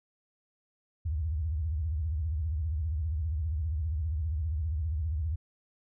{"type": "tone with vibrato", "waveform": "sine", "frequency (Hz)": 77.78, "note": "D#2", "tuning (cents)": 0, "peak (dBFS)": -28, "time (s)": [1.05, 5.36], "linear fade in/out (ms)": 10, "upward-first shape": "sine", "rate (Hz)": 15, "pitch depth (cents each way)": 210, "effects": []}